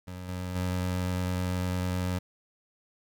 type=tone with level steps; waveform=25% pulse; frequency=90.9 Hz; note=F#2; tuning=30 cents flat; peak=-34 / -29 / -24 dBFS; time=0.07-2.19 s; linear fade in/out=10 ms; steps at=0.28 / 0.55 s; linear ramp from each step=10 ms; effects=11-bit